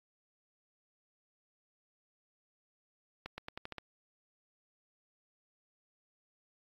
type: accelerating click train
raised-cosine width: 0.3 ms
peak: -25 dBFS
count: 7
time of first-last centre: 3.26-3.783 s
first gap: 120 ms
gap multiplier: 0.87
effects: AAC 32 kbps